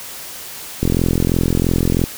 click train, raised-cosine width 3 ms, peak -3 dBFS, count 53, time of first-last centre 0.83-2.039 s, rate 43 Hz, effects white hiss -32 dBFS RMS until 2.17 s

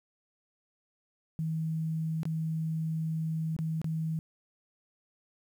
sine tone with dropouts, 160 Hz, D#3, 49 cents sharp, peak -29 dBFS, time 1.39-4.19 s, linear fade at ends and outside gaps 0 ms, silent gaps 2.232-2.254 / 3.565-3.589 / 3.816-3.844 s, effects 10-bit

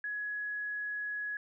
sine tone, 1680 Hz, G#6, 19 cents sharp, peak -34 dBFS, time 0.04-1.37 s, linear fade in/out 2 ms, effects none

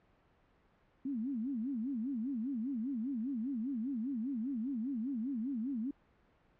sine tone with vibrato, 247.5 Hz, B3, 4 cents sharp, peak -34 dBFS, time 1.05-5.91 s, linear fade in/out 5 ms, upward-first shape sine, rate 5 Hz, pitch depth 250 cents each way, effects pink hiss -69 dBFS RMS until 6.59 s + low-pass 2000 Hz 12 dB/octave

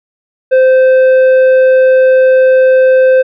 triangle tone with tanh clipping, 519 Hz, C5, 14 cents flat, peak -5 dBFS, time 0.51-3.23 s, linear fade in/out 20 ms, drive 11 dB, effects none

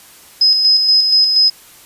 sine tone with tremolo, 5070 Hz, D#8, 32 cents sharp, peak -7 dBFS, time 0.41-1.5 s, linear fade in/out 5 ms, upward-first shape square, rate 4.2 Hz, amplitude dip 40%, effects white hiss -42 dBFS RMS until 1.85 s + resampled to 32000 Hz

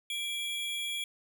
square tone pair together, 2349 / 3331 Hz, D7 / G#7, 0 / +4 cents, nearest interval tritone, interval 604 cents, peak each -38 / -35 dBFS, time 0.1-1.04 s, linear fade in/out 2 ms, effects none

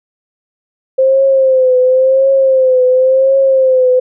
sine tone with vibrato, 523.3 Hz, C5, in tune, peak -6 dBFS, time 0.98-4 s, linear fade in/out 10 ms, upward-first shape triangle, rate 0.94 Hz, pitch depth 66 cents each way, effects none

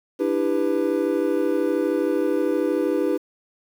triangle chord, E minor seventh, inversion third, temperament just, 296.7 / 329.6 / 395.6 / 494.4 Hz, D4 / E4 / G4 / B4, +18 / 0 / +16 / +2 cents, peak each -23 dBFS, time 0.19-3.18 s, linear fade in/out 20 ms, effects 8-bit

